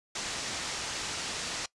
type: low-pass noise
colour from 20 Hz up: white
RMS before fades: -36 dBFS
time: 0.15-1.66 s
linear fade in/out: 5 ms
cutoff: 7100 Hz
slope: 24 dB/octave
effects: noise-tail reverb RT60 0.1 s tail -21 dB re dry + resampled to 24000 Hz